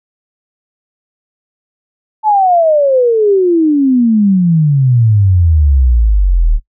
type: exponential sweep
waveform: sine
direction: down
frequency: 880 to 36.71 Hz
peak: -6 dBFS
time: 2.23-6.6 s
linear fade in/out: 50 ms
effects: noise-tail reverb RT60 0.1 s tail -18 dB re dry